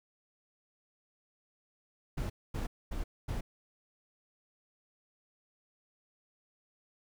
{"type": "noise bursts", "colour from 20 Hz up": "brown", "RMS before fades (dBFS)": -35, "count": 4, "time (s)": [2.17, 3.41], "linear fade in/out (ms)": 10, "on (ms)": 130, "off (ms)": 240, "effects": []}